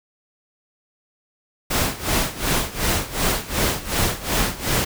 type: noise with tremolo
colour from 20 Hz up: pink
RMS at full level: -19 dBFS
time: 1.7-4.85 s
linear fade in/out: 10 ms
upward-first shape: sine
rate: 2.7 Hz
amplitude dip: 85%
effects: none